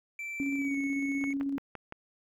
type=tone with pitch glide; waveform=triangle; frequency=2336 to 2205 Hz; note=D7 to C#7; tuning=-10 to -10 cents; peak=-34 dBFS; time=0.19-1.33 s; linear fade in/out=2 ms; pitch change=-100 cents; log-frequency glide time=0.56-0.77 s
type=tone with tremolo; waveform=sine; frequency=277.2 Hz; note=C#4; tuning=in tune; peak=-28 dBFS; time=0.4-1.58 s; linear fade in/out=0 ms; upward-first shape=square; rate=16 Hz; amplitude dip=25%
type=click train; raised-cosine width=0.5 ms; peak=-25 dBFS; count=5; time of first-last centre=1.24-1.924 s; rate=5.85 Hz
effects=none